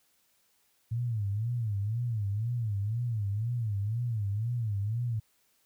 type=tone with vibrato; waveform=sine; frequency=110 Hz; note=A2; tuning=in tune; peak=-28 dBFS; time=0.91-5.2 s; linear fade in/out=10 ms; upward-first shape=sine; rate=2 Hz; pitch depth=180 cents each way; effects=white hiss -70 dBFS RMS until 5.65 s